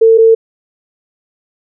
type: tone pair in turn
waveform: sine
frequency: 450.2 / 450.2 Hz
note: A4 / A4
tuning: +40 / +40 cents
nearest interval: unison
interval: 0 cents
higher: neither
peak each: -3 dBFS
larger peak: neither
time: 0.01-0.18 / 0.18-0.35 s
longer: neither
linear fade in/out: 10 ms
effects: none